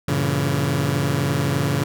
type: chord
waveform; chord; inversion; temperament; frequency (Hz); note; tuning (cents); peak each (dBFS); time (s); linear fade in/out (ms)
sawtooth; G diminished seventh; none; just; 98 / 117.6 / 141.12 / 169.34; G2 / Bb2 / Db3 / Fb3; 0 / +16 / +31 / +47; -23 / -23 / -17 / -23; 0.08-1.84; 5
effects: none